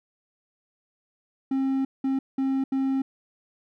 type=tone bursts at uneven times; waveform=triangle; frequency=267.9 Hz; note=C4; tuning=41 cents sharp; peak=-20 dBFS; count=4; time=1.51-1.85 / 2.04-2.19 / 2.38-2.64 / 2.72-3.02 s; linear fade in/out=5 ms; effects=none